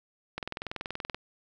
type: click train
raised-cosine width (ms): 0.3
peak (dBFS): -18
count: 17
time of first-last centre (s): 0.38-1.146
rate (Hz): 20.9
effects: none